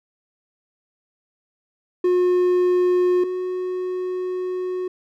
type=tone pair in turn; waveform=triangle; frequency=360 / 366.3 Hz; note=F#4 / F#4; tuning=-47 / -17 cents; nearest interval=unison; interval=30 cents; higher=second; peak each=-13 / -21 dBFS; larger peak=first; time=2.04-3.24 / 3.24-4.88 s; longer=second; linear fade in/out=5 ms; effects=none